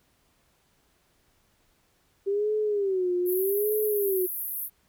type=tone with vibrato; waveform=sine; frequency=390.4 Hz; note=G4; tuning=7 cents flat; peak=-23 dBFS; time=2.26-4.27 s; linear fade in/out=20 ms; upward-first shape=sine; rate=0.82 Hz; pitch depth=160 cents each way
type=band-pass noise; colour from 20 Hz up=pink; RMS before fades=-33 dBFS; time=3.25-4.7 s; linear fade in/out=50 ms; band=11000 to 16000 Hz; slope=96 dB/octave
effects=pink hiss -67 dBFS RMS until 4.88 s